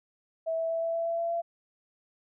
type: tone with pitch steps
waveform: sine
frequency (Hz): 652 / 655.8 / 659.6 / 663.4 / 667.2 / 671.1 / 675 / 678.9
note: E5 / E5 / E5 / E5 / E5 / E5 / E5 / F5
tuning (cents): -19 / -9 / +1 / +11 / +21 / +31 / +41 / -49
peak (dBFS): -27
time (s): 0.46-1.42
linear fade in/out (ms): 20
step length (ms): 120
effects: none